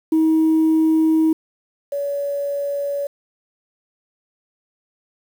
sine tone pair in turn, 318.2 / 567 Hz, D#4 / C#5, +39 / +39 cents, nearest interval minor seventh, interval 1000 cents, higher second, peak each -11 / -20 dBFS, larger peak first, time 0.12-1.33 / 1.92-3.07 s, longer first, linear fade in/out 5 ms, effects tanh soft clip ceiling -10 dBFS + 7-bit

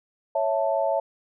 sine chord, A major, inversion first, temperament equal, 554.4 / 659.3 / 880 Hz, C#5 / E5 / A5, 0 / 0 / 0 cents, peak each -25 / -24 / -28 dBFS, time 0.35-1 s, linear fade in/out 5 ms, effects none

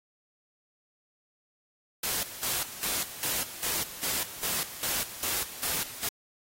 white noise with tremolo, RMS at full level -30 dBFS, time 2.03-6.09 s, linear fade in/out 5 ms, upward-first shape square, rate 2.5 Hz, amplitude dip 75%, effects AAC 48 kbps

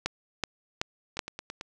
two click trains, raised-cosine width 0.2 ms, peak -10 / -20 dBFS, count 4 / 5, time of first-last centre 0.06-1.192 / 1.17-1.611 s, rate 2.65 / 9.07 Hz, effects none

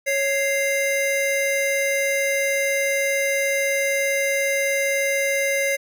square tone pair together, 552.4 / 2093 Hz, C#5 / C7, -6 / 0 cents, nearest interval octave + major seventh, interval 2306 cents, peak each -23 dBFS, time 0.06-5.77 s, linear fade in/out 20 ms, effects none

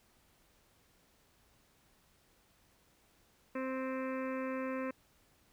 harmonic tone, 261.6 Hz, C4, in tune, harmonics 1 / 2 / 4 / 5 / 6 / 7 / 8 / 9 / 10, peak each -38 / -39 / -45 / -50 / -51 / -50 / -54 / -54 / -54 dBFS, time 3.55-4.91 s, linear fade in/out 5 ms, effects pink hiss -69 dBFS RMS until 5.52 s

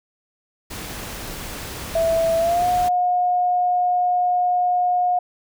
pink noise, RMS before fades -32 dBFS, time 0.7-2.89 s, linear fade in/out 10 ms
sine tone with pitch glide, 659.3 to 719 Hz, E5 to F#5, 0 to -50 cents, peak -16 dBFS, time 1.95-5.19 s, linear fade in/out 5 ms, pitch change +150 cents, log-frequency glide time 2.38-2.67 s
effects none

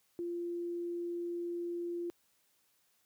sine tone, 345.7 Hz, F4, 18 cents flat, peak -35 dBFS, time 0.19-2.1 s, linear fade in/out 0 ms, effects white hiss -73 dBFS RMS until 3.05 s + high-pass 80 Hz 12 dB/octave

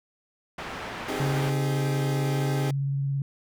white low-pass noise, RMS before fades -36 dBFS, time 0.58-1.5 s, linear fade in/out 5 ms, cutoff 1800 Hz, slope 12 dB/octave
30% pulse chord, Ab major seventh, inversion first, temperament equal with one note detuned, 261.6 / 311.1 / 392 / 422.6 Hz, C4 / Eb4 / G4 / Ab4, 0 / 0 / 0 / +30 cents, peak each -32 dBFS, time 1.08-2.71 s, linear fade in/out 5 ms
sine tone with vibrato, 138.59 Hz, C#3, in tune, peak -24 dBFS, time 1.2-3.22 s, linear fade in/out 2 ms, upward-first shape sine, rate 18 Hz, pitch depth 18 cents each way
effects none

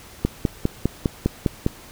click train, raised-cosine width 3 ms, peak -5 dBFS, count 8, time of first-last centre 0.25-1.664 s, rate 4.95 Hz, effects pink hiss -44 dBFS RMS until 1.91 s

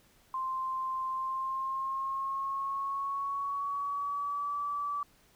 sine tone with pitch glide, 1046.5 to 1154.5 Hz, C6 to D6, 0 to -30 cents, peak -31 dBFS, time 0.34-5.03 s, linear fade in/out 2 ms, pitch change +170 cents, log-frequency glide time 1.1-4.57 s, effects pink hiss -64 dBFS RMS until 5.35 s

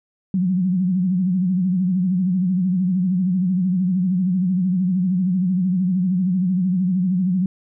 sine tone with vibrato, 183.6 Hz, F#3, 13 cents flat, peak -16 dBFS, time 0.34-7.46 s, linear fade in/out 2 ms, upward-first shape sine, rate 13 Hz, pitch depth 91 cents each way, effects none

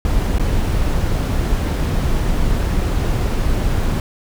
brown noise with dropouts, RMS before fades -17 dBFS, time 0.05-4 s, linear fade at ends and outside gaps 1 ms, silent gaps 0.384-0.396 s, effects none

